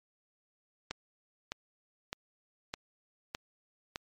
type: click train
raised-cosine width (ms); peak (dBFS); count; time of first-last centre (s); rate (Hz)
0.2; -18; 6; 0.91-3.959; 1.64
effects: MP3 64 kbps